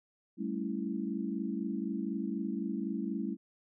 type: chord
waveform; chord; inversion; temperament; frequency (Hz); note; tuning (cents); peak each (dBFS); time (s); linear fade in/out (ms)
sine; A dominant seventh; third; equal; 196 / 220 / 277.2 / 329.6; G3 / A3 / C#4 / E4; 0 / 0 / 0 / 0; -37 / -37 / -39 / -39; 0.37-3.37; 50
effects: none